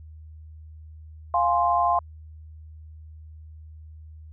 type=chord; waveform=sine; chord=F minor; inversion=none; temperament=equal; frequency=698.5 / 830.6 / 1046.5 Hz; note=F5 / Ab5 / C6; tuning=0 / 0 / 0 cents; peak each=-22 / -26 / -22 dBFS; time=1.34-1.99 s; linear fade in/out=2 ms; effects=added 78 Hz sine -41 dBFS peak until 4.32 s